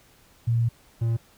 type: tone pair in turn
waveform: sine / triangle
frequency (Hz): 116.54 / 115.13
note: A#2 / A#2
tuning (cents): 0 / -21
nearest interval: unison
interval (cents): 21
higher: first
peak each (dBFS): -19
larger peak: neither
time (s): 0.47-0.69 / 1.01-1.17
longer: first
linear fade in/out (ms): 10
effects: pink hiss -57 dBFS RMS until 1.37 s